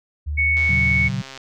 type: tone with pitch glide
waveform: sine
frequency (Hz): 74.1 to 78.46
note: D2 to D#2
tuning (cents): +16 to +15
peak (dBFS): -22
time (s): 0.26-1.1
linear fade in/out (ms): 20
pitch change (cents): +99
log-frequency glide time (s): 0.42-0.59
type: tone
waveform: sine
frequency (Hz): 2218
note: C#7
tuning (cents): 0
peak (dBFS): -16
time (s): 0.37-1.09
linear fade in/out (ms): 20
type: click train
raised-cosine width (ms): 0.2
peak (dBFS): -19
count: 109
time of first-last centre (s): 0.57-1.376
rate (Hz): 134
type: chord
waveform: sine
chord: F# major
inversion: first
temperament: equal with one note detuned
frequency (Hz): 116.54 / 138.59 / 187.04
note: A#2 / C#3 / F#3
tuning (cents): 0 / 0 / +19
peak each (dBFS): -26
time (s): 0.69-1.22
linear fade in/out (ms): 5
effects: none